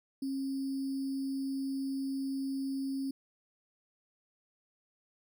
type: tone with sample-and-hold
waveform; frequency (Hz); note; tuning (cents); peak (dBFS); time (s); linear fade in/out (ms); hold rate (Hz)
sine; 270.6; C#4; -42; -32; 0.22-3.11; 5; 4900
effects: none